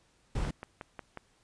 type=noise; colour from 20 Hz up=brown; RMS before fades=-32 dBFS; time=0.35-0.51 s; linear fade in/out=5 ms
type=click train; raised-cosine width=0.5 ms; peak=-25 dBFS; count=5; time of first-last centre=0.45-1.173 s; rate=5.53 Hz
effects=pink hiss -68 dBFS RMS until 1.43 s + resampled to 22050 Hz